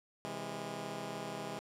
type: chord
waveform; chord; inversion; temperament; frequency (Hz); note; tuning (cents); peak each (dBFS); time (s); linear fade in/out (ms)
10% pulse; C augmented; none; just; 130.81 / 163.52 / 204.4; C3 / E3 / G#3; 0 / -14 / -27; -38 / -37 / -35; 0.25-1.59; 0
effects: low-pass 11000 Hz 12 dB/octave